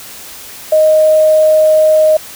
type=tone with quantisation; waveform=sine; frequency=622.3 Hz; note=D#5; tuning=in tune; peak=-5 dBFS; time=0.72-2.17 s; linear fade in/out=5 ms; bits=5; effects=white hiss -31 dBFS RMS until 2.35 s